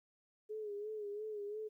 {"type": "tone with vibrato", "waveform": "sine", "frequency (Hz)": 420, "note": "G#4", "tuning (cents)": 19, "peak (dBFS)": -40, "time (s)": [0.49, 1.69], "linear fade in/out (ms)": 20, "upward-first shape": "sine", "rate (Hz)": 2.9, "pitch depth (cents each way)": 61, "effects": ["13-bit"]}